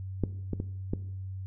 clicks, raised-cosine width 3 ms, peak -13 / -17 / -20 / -15 dBFS, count 4, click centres 0.237 / 0.533 / 0.601 / 0.935 s, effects noise-tail reverb RT60 0.8 s tail -17 dB re dry + added 95 Hz sine -35 dBFS peak until 1.46 s

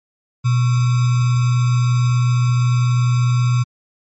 sine tone with sample-and-hold, 122.8 Hz, B2, 9 cents flat, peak -12 dBFS, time 0.44-3.64 s, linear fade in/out 20 ms, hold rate 1225 Hz, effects MP3 32 kbps

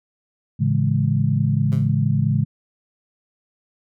sine chord, A major seventh, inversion none, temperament equal with one note detuned, 110 / 140.44 / 164.81 / 207.7 Hz, A2 / C#3 / E3 / G#3, 0 / +23 / 0 / 0 cents, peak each -21 / -19 / -25 / -24 dBFS, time 0.59-2.45 s, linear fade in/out 20 ms
15% pulse tone with exponential decay, 130.3 Hz, C3, 7 cents flat, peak -25 dBFS, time 1.72-1.96 s, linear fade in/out 2 ms, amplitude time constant 52 ms
effects none

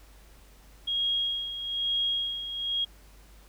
sine tone with tremolo, 3277 Hz, G#7, 24 cents flat, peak -24 dBFS, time 0.87-2.85 s, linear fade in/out 10 ms, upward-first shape sine, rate 1.1 Hz, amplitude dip 65%, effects added 50 Hz sine -52 dBFS peak until 3.48 s + pink hiss -58 dBFS RMS until 3.48 s

